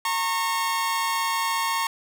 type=tone pair together; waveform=sawtooth; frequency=916.6 / 1093 Hz; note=A#5 / C#6; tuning=-29 / -25 cents; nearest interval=minor third; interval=304 cents; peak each=-22 dBFS; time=0.05-1.87 s; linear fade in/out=2 ms; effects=none